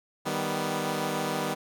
10% pulse chord, Eb augmented, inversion none, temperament equal, 155.56 / 196 / 246.9 Hz, Eb3 / G3 / B3, 0 / 0 / 0 cents, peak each -24 dBFS, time 0.25-1.55 s, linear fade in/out 20 ms, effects none

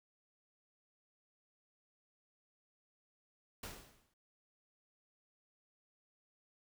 pink noise with exponential decay, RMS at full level -43 dBFS, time 3.63-4.14 s, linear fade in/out 5 ms, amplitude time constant 110 ms, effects none

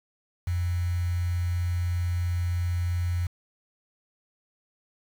sine tone with quantisation, 87.7 Hz, F2, 8 cents sharp, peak -24 dBFS, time 0.47-3.27 s, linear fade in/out 5 ms, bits 7, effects none

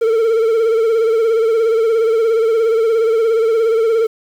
triangle tone with vibrato, 450.9 Hz, A4, 42 cents sharp, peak -9 dBFS, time 0.01-4.07 s, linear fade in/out 10 ms, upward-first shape sine, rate 17 Hz, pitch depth 55 cents each way, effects 7-bit

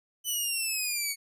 10% pulse linear sweep, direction down, 3013 to 2216 Hz, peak -20 dBFS, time 0.24-1.16 s, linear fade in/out 50 ms, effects resampled to 32000 Hz

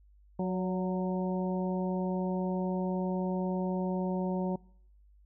harmonic tone with a mistuned harmonic, 183.9 Hz, F#3, 10 cents flat, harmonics 1 / 2 / 3 / 4 / 5, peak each -30 / -36 / -38 / -42 / -42 dBFS, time 0.39-4.56 s, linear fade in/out 5 ms, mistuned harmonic 3, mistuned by +31 cents, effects noise-tail reverb RT60 0.7 s tail -25 dB re dry + added 50 Hz sine -57 dBFS peak until 5.25 s

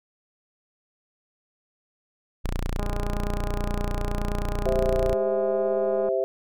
sawtooth tone, 29.56 Hz, A#0, 25 cents sharp, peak -21 dBFS, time 2.44-5.14 s, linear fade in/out 10 ms
click train, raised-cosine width 1 ms, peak -23 dBFS, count 677, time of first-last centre 2.79-6.088 s, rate 205 Hz
sine chord, C major, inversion second, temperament equal, 392 / 523.3 / 659.3 Hz, G4 / C5 / E5, 0 / 0 / 0 cents, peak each -26 dBFS, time 4.66-6.24 s, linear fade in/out 0 ms
effects none

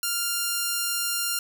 5% pulse tone, 1396.9 Hz, F6, in tune, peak -13 dBFS, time 0.03-1.39 s, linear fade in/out 2 ms, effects none

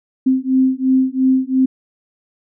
sine beating tone pair, 259.8 / 262.7 Hz, C4 / C4, -12 / +7 cents, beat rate 2.9 Hz, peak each -15 dBFS, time 0.26-1.66 s, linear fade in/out 10 ms, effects none

